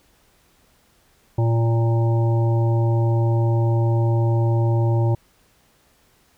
harmonic tone, 115.2 Hz, A#2, 20 cents flat, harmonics 1 / 3 / 5 / 7 / 8, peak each -16 / -26 / -30 / -33 / -34 dBFS, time 1.38-5.15 s, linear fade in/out 5 ms, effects pink hiss -59 dBFS RMS until 6.37 s

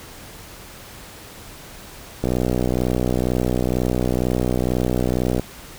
click train, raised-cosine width 2 ms, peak -7 dBFS, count 197, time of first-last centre 2.24-5.396 s, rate 62.1 Hz, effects pink hiss -40 dBFS RMS until 5.78 s

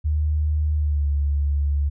sine tone with pitch glide, 75.9 to 71.72 Hz, D#2 to D2, -42 to -40 cents, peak -18 dBFS, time 0.04-1.9 s, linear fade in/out 20 ms, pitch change -98 cents, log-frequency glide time 0.75-1.07 s, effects none

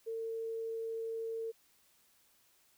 sine tone, 452.1 Hz, A4, 47 cents sharp, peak -36 dBFS, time 0.06-1.52 s, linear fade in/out 20 ms, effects white hiss -69 dBFS RMS until 2.77 s

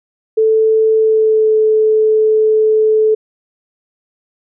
sine tone with pitch glide, 440 to 434.4 Hz, A4 to A4, 0 to -22 cents, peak -8 dBFS, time 0.37-3.15 s, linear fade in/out 10 ms, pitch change -22 cents, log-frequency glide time 0.96-1.56 s, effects none

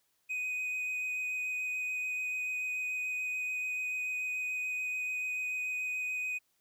triangle tone with vibrato, 2500 Hz, D#7, 8 cents sharp, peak -31 dBFS, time 0.29-6.39 s, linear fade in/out 20 ms, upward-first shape sine, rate 6.9 Hz, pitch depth 10 cents each way, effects white hiss -75 dBFS RMS until 6.6 s

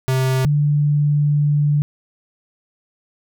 square / sine tone pair in turn, 130.81 / 146.83 Hz, C3 / D3, 0 / 0 cents, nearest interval major second, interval 200 cents, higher second, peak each -16 / -13 dBFS, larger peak second, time 0.08-0.45 / 0.45-1.82 s, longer second, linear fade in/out 0 ms, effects none

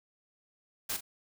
white noise with echo, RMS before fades -34 dBFS, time 0.89-0.97 s, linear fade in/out 10 ms, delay 39 ms, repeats 1, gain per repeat -10 dB, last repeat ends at 1.009 s, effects none

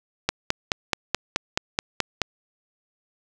click train, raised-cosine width 0.2 ms, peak -3 dBFS, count 10, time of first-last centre 0.29-2.217 s, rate 4.67 Hz, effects none

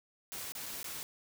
white noise with dropouts, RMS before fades -42 dBFS, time 0.32-1.03 s, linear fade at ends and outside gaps 0 ms, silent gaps 0.521-0.551 / 0.659-0.663 / 0.83-0.843 s, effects none

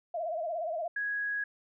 sine tone with vibrato, 659.3 Hz, E5, in tune, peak -31 dBFS, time 0.14-0.88 s, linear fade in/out 5 ms, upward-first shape sine, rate 17 Hz, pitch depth 110 cents each way
sine tone, 1661.2 Hz, G#6, in tune, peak -30 dBFS, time 0.96-1.44 s, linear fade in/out 5 ms
effects none

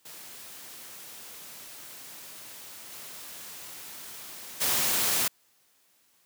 white noise with level steps, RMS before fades -45 / -43 / -26 dBFS, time 0.05-5.28 s, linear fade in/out 5 ms, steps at 2.91 / 4.6 s, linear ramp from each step 20 ms, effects white hiss -66 dBFS RMS until 6.25 s + high-pass 100 Hz 12 dB/octave

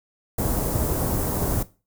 pink band-stop noise, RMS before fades -24 dBFS, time 0.38-1.63 s, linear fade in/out 5 ms, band 760 to 11000 Hz, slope 12 dB/octave, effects noise-tail reverb RT60 0.3 s tail -17 dB re dry

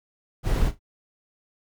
brown noise with echo, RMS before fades -21 dBFS, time 0.43-0.72 s, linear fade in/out 50 ms, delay 37 ms, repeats 2, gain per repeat -15 dB, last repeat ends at 0.794 s, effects none

